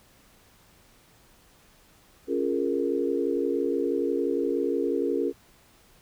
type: chord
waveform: sine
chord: Bb minor seventh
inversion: first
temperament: equal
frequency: 277.2 / 349.2 / 415.3 / 466.2 Hz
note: Db4 / F4 / Ab4 / Bb4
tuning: 0 / 0 / 0 / 0 cents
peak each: -29 dBFS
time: 2.27-5.33 s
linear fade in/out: 50 ms
effects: pink hiss -58 dBFS RMS until 6.01 s